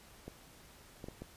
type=clicks; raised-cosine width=2 ms; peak=-30 dBFS; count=4; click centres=0.28 / 1.042 / 1.085 / 1.22 s; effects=pink hiss -58 dBFS RMS until 1.36 s + resampled to 32000 Hz